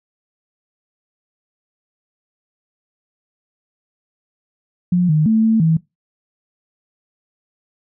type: tone with pitch steps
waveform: sine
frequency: 178.1 / 153.8 / 221 / 222.8 / 161.4 Hz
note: F3 / D#3 / A3 / A3 / E3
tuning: +34 / -20 / +8 / +22 / -36 cents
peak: -11 dBFS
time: 4.92-5.77 s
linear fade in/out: 5 ms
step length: 170 ms
effects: noise-tail reverb RT60 0.2 s tail -21 dB re dry